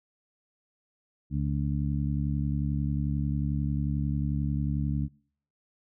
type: harmonic tone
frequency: 71.2 Hz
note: C#2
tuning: 47 cents sharp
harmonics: 1 / 2 / 3 / 4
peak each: -31 / -28 / -33 / -36 dBFS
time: 1.3-5.09 s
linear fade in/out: 50 ms
effects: noise-tail reverb RT60 0.6 s tail -26 dB re dry